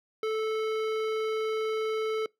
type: tone with hard clipping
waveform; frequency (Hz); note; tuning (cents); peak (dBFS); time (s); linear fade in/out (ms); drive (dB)
sine; 437.7; A4; -9; -29; 0.23-2.26; 2; 15
effects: noise-tail reverb RT60 0.2 s tail -25 dB re dry